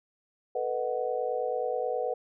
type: chord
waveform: sine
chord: B dominant seventh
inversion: third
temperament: just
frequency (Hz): 444.5 / 493.9 / 617.4 / 740.8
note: A4 / B4 / D#5 / F#5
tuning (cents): +18 / 0 / -14 / +2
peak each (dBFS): -35 / -30 / -36 / -34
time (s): 0.55-2.14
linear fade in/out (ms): 5
effects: none